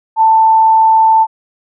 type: tone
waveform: sine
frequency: 887 Hz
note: A5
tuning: 14 cents sharp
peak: -5 dBFS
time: 0.16-1.27 s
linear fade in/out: 50 ms
effects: none